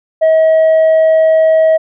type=tone; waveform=sine; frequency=639 Hz; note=D#5; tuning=46 cents sharp; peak=-3 dBFS; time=0.21-1.78 s; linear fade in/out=20 ms; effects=tanh soft clip ceiling -5 dBFS